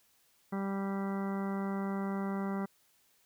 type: harmonic tone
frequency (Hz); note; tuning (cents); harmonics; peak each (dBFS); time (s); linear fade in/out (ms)
196; G3; 0; 1 / 2 / 3 / 4 / 5 / 6 / 7 / 8 / 10; -33 / -41 / -46 / -45 / -47 / -47 / -49 / -54 / -52; 0.52-2.66; 10
effects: white hiss -69 dBFS RMS until 3.25 s